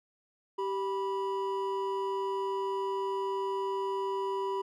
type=tone pair together; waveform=triangle; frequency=389.6 / 981.7 Hz; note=G4 / B5; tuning=-11 / -11 cents; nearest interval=octave + major third; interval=1600 cents; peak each=-30 / -32 dBFS; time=0.58-4.62 s; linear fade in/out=10 ms; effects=none